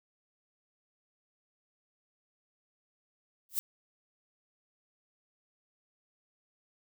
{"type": "noise with exponential growth", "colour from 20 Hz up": "violet", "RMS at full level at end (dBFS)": -26, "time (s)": [3.49, 3.59], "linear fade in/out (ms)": 0, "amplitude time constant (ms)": 20, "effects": []}